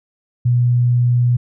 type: tone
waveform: sine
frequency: 122 Hz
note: B2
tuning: 21 cents flat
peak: -11 dBFS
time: 0.45-1.37 s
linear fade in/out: 10 ms
effects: none